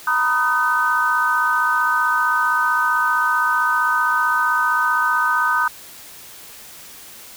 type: chord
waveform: sine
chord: B major seventh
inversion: third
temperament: equal with one note detuned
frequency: 932.3 / 987.8 / 1244.5 / 1519 Hz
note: A#5 / B5 / D#6 / F#6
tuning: 0 / 0 / 0 / +45 cents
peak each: -25 / -24 / -19 / -19 dBFS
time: 0.07-5.68 s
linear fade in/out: 5 ms
effects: white hiss -40 dBFS RMS until 7.36 s